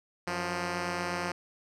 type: tone pair together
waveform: 5% pulse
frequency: 92 / 175.89 Hz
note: F#2 / F3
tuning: -9 / +13 cents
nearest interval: major seventh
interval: 1122 cents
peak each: -28 / -20 dBFS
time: 0.27-1.32 s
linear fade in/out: 5 ms
effects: low-pass 7000 Hz 12 dB/octave